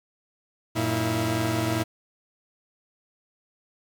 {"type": "tone cluster", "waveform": "sawtooth", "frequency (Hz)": [93.8, 115.3, 323.3, 684], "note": ["F#2", "A#2", "E4", "F5"], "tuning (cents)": [24, -19, -34, -36], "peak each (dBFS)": [-30, -23, -23, -31], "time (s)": [0.75, 1.84], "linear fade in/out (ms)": 20, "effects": ["9-bit"]}